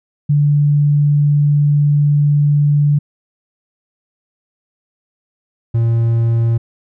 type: tone pair in turn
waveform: sine / triangle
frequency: 146 / 115.67 Hz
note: D3 / A#2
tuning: -10 / -13 cents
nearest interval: major third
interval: 403 cents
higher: first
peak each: -9 dBFS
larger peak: neither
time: 0.29-2.99 / 5.74-6.58 s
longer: first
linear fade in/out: 10 ms
effects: none